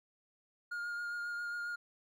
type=tone with vibrato; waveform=triangle; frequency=1419 Hz; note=F6; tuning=27 cents sharp; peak=-35 dBFS; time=0.71-1.76 s; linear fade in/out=10 ms; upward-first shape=triangle; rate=7.4 Hz; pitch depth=18 cents each way; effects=none